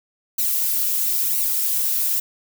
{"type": "noise with flanger", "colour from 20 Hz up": "violet", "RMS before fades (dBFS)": -21, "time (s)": [0.38, 2.2], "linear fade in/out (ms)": 5, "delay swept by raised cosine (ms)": [0.58, 4.58], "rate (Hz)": 1, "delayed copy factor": -1, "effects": []}